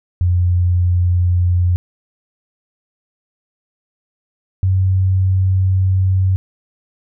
sine tone pair in turn, 88.9 / 94.19 Hz, F2 / F#2, +31 / +31 cents, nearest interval minor second, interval 100 cents, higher second, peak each -11 dBFS, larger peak neither, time 0.21-1.76 / 4.63-6.36 s, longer second, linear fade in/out 0 ms, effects none

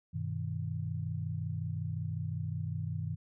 sine chord, G augmented, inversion none, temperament equal with one note detuned, 98 / 123.47 / 157.74 Hz, G2 / B2 / D#3, 0 / 0 / +24 cents, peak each -37 / -39 / -37 dBFS, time 0.13-3.16 s, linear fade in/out 20 ms, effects none

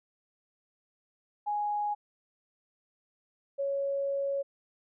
sine tone pair in turn, 830.6 / 555.4 Hz, G#5 / C#5, 0 / +3 cents, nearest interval perfect fifth, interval 697 cents, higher first, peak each -28 dBFS, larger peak neither, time 1.46-1.95 / 3.58-4.43 s, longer second, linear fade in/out 20 ms, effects none

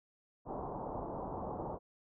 white low-pass noise, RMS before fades -41 dBFS, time 0.45-1.79 s, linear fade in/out 50 ms, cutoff 1000 Hz, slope 48 dB/octave, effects none

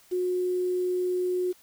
sine tone with quantisation, 362.9 Hz, F#4, 34 cents flat, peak -24 dBFS, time 0.11-1.53 s, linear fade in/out 20 ms, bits 8, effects white hiss -58 dBFS RMS until 1.62 s

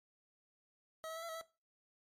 25% pulse tone with pitch steps, 640 / 646 / 657 / 674 / 645 / 657 Hz, D#5 / E5 / E5 / E5 / E5 / E5, +49 / -35 / -6 / +38 / -38 / -6 cents, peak -39 dBFS, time 1.04-1.412 s, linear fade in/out 0 ms, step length 62 ms, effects noise-tail reverb RT60 0.3 s tail -18 dB re dry + MP3 64 kbps

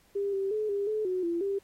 sine tone with pitch steps, 400.4 / 389.7 / 428.2 / 401.9 / 430 / 368.2 / 340.3 / 395.8 Hz, G4 / G4 / A4 / G4 / A4 / F#4 / F4 / G4, +37 / -10 / -47 / +43 / -40 / -8 / -45 / +17 cents, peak -27 dBFS, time 0.15-1.59 s, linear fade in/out 10 ms, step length 180 ms, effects pink hiss -64 dBFS RMS until 1.63 s + AAC 48 kbps

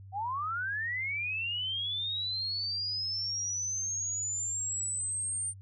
sine linear sweep, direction up, 740 to 8900 Hz, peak -31 dBFS, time 0.12-5.54 s, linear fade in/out 50 ms, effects added 97 Hz sine -46 dBFS peak until 5.61 s

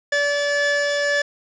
45% pulse tone pair together, 576.7 / 1732 Hz, D5 / A6, -32 / -28 cents, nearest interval octave + perfect fifth, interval 1904 cents, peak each -21 dBFS, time 0.12-1.22 s, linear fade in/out 5 ms, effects resampled to 16000 Hz + 7-bit

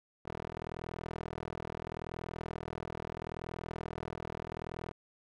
15% pulse tone with band-pass filter, 40.76 Hz, E1, 19 cents flat, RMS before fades -42 dBFS, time 0.25-4.92 s, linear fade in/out 10 ms, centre 660 Hz, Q 0.56, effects none

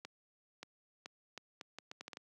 accelerating click train, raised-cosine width 0.2 ms, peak -28 dBFS, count 11, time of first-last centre 0.05-2.171 s, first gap 580 ms, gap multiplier 0.74, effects high-pass 200 Hz 12 dB/octave

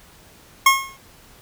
25% pulse tone with exponential decay, 1083 Hz, C#6, 41 cents flat, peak -4 dBFS, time 0.66-0.97 s, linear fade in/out 5 ms, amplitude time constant 66 ms, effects pink hiss -49 dBFS RMS until 1.41 s

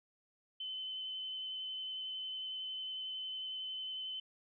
sine tone with vibrato, 3048 Hz, G7, 49 cents flat, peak -39 dBFS, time 0.6-4.2 s, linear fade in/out 5 ms, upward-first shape square, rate 11 Hz, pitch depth 8 cents each way, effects none

